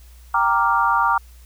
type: chord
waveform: sine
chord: G minor seventh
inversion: none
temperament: equal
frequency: 784 / 932.3 / 1174.7 / 1396.9 Hz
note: G5 / Bb5 / D6 / F6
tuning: 0 / 0 / 0 / 0 cents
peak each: -24 / -19 / -19 / -22 dBFS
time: 0.34-1.18 s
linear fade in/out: 5 ms
effects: added 60 Hz sine -42 dBFS peak until 1.45 s + white hiss -54 dBFS RMS until 1.45 s